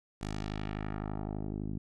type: tone with low-pass filter sweep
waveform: 10% pulse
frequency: 51.91 Hz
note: G#1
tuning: in tune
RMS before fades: -37 dBFS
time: 0.21-1.78 s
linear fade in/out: 5 ms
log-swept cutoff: 8500 to 240 Hz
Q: 1.2
effects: none